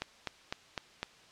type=click train; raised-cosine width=0.2 ms; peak=-16 dBFS; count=5; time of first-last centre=0.02-1.03 s; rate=3.96 Hz; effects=white hiss -58 dBFS RMS until 1.31 s + low-pass 5000 Hz 12 dB/octave